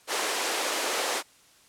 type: high-pass noise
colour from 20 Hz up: pink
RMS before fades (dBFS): -28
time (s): 0.07-1.23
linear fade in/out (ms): 50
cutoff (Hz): 390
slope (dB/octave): 24
effects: white hiss -58 dBFS RMS until 1.68 s + low-pass 10000 Hz 12 dB/octave